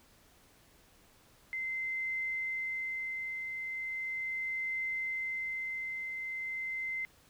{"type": "tone with tremolo", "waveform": "sine", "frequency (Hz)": 2072, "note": "C7", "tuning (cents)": -17, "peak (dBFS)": -32, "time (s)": [1.53, 7.05], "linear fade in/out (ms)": 0, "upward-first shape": "triangle", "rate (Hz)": 0.38, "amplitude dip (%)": 40, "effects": ["pink hiss -63 dBFS RMS until 7.29 s"]}